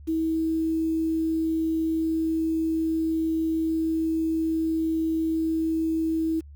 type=tone with quantisation; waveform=sine; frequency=321.9 Hz; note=E4; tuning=41 cents flat; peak=-22 dBFS; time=0.07-6.41 s; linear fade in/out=20 ms; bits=8; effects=added 72 Hz sine -42 dBFS peak until 6.55 s